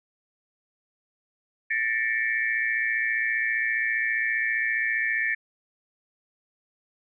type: tone cluster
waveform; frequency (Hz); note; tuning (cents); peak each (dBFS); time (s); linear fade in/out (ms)
sine; 1775 / 1890 / 2162 / 2302; A6 / A#6 / C#7 / D7; +15 / +23 / -44 / -35; -25 / -31 / -32 / -31; 1.7-5.35; 10
effects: none